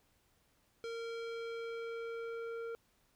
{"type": "tone with low-pass filter sweep", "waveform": "square", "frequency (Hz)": 460.9, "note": "A#4", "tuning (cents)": -20, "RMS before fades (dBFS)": -42, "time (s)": [0.84, 2.75], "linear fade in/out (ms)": 0, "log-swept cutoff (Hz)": [5100, 1400], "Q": 0.99, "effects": ["pink hiss -73 dBFS RMS until 3.15 s"]}